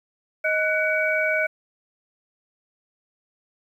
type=tone cluster; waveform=sine; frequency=626 / 1487 / 2266 Hz; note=D#5 / F#6 / C#7; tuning=+10 / +8 / +37 cents; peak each=-24 dBFS; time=0.44-1.47 s; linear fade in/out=10 ms; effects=9-bit